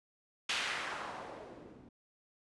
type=noise with low-pass filter sweep; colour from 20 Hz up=blue; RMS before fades=-41 dBFS; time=0.49-1.89 s; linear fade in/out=5 ms; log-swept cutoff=3100 to 210 Hz; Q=1.2; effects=resampled to 24000 Hz